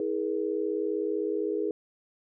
sine tone cluster, 321.1 / 417.1 / 476.9 Hz, E4 / G#4 / A#4, -45 / +7 / +39 cents, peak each -32 / -29 / -33 dBFS, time 0-1.71 s, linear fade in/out 2 ms, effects none

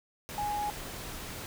sine tone in noise, 830.6 Hz, G#5, in tune, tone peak -30 dBFS, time 0.38-0.7 s, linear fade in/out 0 ms, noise pink, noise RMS -41 dBFS, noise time 0.29-1.46 s, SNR +8 dB, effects none

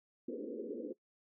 white band-pass noise, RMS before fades -42 dBFS, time 0.28-0.93 s, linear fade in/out 5 ms, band 220 to 510 Hz, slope 96 dB/octave, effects noise-tail reverb RT60 0.1 s tail -19 dB re dry

